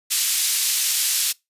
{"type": "band-pass noise", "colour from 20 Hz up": "white", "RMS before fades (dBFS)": -21, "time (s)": [0.1, 1.33], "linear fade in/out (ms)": 20, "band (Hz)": [3000, 12000], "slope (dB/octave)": 12, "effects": ["noise-tail reverb RT60 0.2 s tail -24 dB re dry", "resampled to 32000 Hz"]}